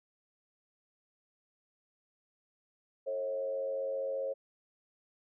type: tone with frequency modulation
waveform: sine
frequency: 541 Hz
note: C#5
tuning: 42 cents flat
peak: -32 dBFS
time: 3.06-4.34 s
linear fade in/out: 20 ms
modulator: 94.9 Hz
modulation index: 0.61
effects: none